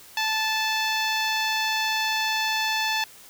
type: tone with notch filter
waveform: 10% pulse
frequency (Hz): 875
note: A5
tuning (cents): -10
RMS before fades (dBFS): -25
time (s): 0.17-3.04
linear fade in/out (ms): 2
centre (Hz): 11000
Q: 0.66
effects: white hiss -48 dBFS RMS until 3.29 s